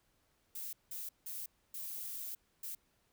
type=noise bursts at uneven times; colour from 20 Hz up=violet; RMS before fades=-43 dBFS; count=5; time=0.55-0.73 / 0.91-1.09 / 1.26-1.46 / 1.74-2.35 / 2.63-2.75 s; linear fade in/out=5 ms; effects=pink hiss -75 dBFS RMS until 3.12 s